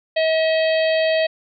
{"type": "harmonic tone", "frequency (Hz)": 640, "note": "D#5", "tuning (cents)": 49, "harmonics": [1, 3, 4, 5, 6, 7], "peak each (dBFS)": [-16, -26, -28, -30, -32, -33], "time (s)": [0.16, 1.27], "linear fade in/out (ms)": 10, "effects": []}